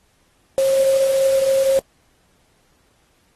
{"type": "tone in noise", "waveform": "sine", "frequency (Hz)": 538, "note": "C5", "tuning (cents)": 48, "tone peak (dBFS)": -13, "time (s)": [0.58, 1.79], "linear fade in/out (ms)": 0, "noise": "white", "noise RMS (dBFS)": -31, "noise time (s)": [0.58, 1.79], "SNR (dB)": 15, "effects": ["pink hiss -61 dBFS RMS until 3.35 s", "AAC 32 kbps"]}